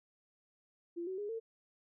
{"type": "tone with pitch steps", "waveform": "sine", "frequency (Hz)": [342.8, 376, 412.4, 452.3], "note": ["F4", "F#4", "G#4", "A4"], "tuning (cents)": [-32, 28, -12, 48], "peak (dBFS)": -37, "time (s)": [0.96, 1.4], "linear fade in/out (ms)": 20, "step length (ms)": 110, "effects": []}